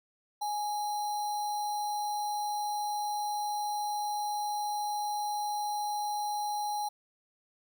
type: tone with sample-and-hold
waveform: sine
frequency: 833 Hz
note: G#5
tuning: 5 cents sharp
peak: -30 dBFS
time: 0.41-6.89 s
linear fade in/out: 10 ms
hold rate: 4900 Hz
effects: none